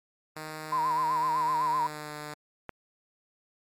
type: tone with pitch glide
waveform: 5% pulse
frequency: 155.5 to 150.03 Hz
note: D#3 to D3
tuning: -1 to +37 cents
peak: -26 dBFS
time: 0.36-2.34 s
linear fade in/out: 5 ms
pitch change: -62 cents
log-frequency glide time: 1.39-2.13 s
type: tone with vibrato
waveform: sine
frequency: 987.8 Hz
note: B5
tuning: in tune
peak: -24 dBFS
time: 0.72-1.87 s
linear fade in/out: 5 ms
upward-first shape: sine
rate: 7.9 Hz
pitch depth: 100 cents each way
type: click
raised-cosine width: 0.5 ms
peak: -22 dBFS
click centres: 2.693 s
effects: MP3 96 kbps